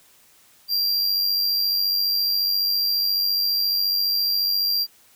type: tone with amplitude modulation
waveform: square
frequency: 4749 Hz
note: D8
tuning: 18 cents sharp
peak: -18 dBFS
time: 0.68-4.87 s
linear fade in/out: 50 ms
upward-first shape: sine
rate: 94.5 Hz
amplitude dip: 40%
effects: white hiss -55 dBFS RMS until 5.15 s